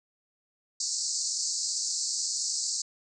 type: band-pass noise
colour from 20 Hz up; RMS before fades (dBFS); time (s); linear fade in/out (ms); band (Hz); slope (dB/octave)
white; -31; 0.8-2.82; 5; 4300 to 8000; 96
effects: none